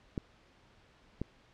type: clicks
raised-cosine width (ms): 3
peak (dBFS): -21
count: 2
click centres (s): 0.178 / 1.216
effects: pink hiss -63 dBFS RMS until 1.53 s + low-pass 4000 Hz 12 dB/octave

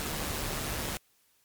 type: noise with amplitude modulation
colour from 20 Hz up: pink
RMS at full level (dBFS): -32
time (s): 0-0.97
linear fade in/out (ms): 0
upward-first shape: sine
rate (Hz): 149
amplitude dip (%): 45
effects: white hiss -68 dBFS RMS until 1.44 s + MP3 96 kbps

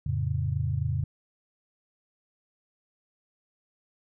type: chord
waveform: sine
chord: F augmented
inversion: none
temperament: equal with one note detuned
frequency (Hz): 87.31 / 110.96 / 138.59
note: F2 / A2 / C#3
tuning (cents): 0 / +15 / 0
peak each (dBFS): -30 / -30 / -29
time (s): 0.06-1.04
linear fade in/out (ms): 5
effects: none

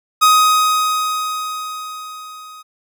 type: tone with level ramp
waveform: 45% pulse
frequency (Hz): 1255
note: D#6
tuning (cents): +15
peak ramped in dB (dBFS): -7 to -35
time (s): 0.21-2.63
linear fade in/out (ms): 20
effects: none

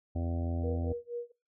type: harmonic tone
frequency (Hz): 84.8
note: E2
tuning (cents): +50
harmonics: 1 / 2 / 3 / 4 / 5 / 6 / 7 / 8 / 9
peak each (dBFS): -31 / -45 / -38 / -45 / -52 / -52 / -45 / -50 / -50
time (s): 0.15-0.93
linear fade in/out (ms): 10
type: tone with tremolo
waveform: sine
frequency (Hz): 477.4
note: A#4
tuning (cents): +41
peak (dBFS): -33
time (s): 0.63-1.32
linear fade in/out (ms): 10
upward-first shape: sine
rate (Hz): 4.2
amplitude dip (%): 100
effects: noise-tail reverb RT60 0.3 s tail -21 dB re dry

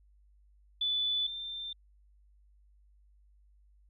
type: tone pair in turn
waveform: sine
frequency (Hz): 3483 / 3575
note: A7 / A7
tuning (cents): -18 / +27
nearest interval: unison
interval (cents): 45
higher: second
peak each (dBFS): -28 / -37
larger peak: first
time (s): 0.81-1.27 / 1.27-1.73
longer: neither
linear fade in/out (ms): 5
effects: added 50 Hz sine -60 dBFS peak until 3.89 s

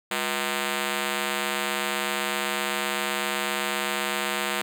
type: ring-modulated tone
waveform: 5% pulse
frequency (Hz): 280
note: C#4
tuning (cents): +18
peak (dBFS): -11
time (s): 0.11-4.62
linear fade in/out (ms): 5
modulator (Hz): 76.1
effects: none

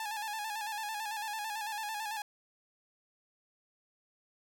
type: tone with vibrato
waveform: sawtooth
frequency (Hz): 857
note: A5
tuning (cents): -46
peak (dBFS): -32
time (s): 0-2.22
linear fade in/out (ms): 2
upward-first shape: square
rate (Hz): 9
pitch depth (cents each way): 56
effects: none

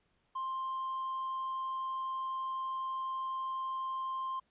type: tone with hard clipping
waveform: triangle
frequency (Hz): 1052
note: C6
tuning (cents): +9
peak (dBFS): -35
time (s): 0.35-4.4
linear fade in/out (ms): 10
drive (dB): 5
effects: pink hiss -75 dBFS RMS until 4.5 s + resampled to 8000 Hz

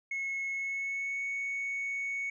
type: tone with pitch glide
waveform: sine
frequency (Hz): 2182 to 2221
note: C#7 to C#7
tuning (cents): -28 to +3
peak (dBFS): -30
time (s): 0.11-2.3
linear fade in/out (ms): 5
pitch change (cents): +31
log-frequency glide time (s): 0.51-1.23
effects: tanh soft clip ceiling -30 dBFS

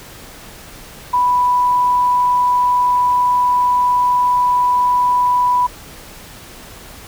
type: tone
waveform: sine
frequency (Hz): 987.8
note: B5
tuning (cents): 0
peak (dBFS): -11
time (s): 1.13-5.67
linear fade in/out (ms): 10
effects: pink hiss -37 dBFS RMS until 7.07 s

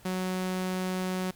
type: tone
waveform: sawtooth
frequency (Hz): 185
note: F#3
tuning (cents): 0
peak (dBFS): -25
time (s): 0.05-1.31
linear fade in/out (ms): 5
effects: pink hiss -56 dBFS RMS until 1.35 s

